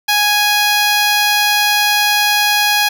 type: tone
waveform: 10% pulse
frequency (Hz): 830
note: G#5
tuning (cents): -1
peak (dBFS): -3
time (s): 0.08-2.89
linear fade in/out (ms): 10
effects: none